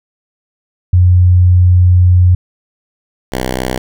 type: tone pair in turn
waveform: sine / 5% pulse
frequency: 90 / 63.64 Hz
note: F#2 / C2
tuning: -47 / -47 cents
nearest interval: tritone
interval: 600 cents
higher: first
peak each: -4 dBFS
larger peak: neither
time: 0.93-2.35 / 3.32-3.78 s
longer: first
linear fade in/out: 5 ms
effects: none